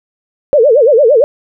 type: tone with vibrato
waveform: sine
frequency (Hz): 515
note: C5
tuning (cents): -28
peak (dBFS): -4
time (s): 0.53-1.24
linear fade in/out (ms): 0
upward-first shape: sine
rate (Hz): 8.8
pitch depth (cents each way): 280
effects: none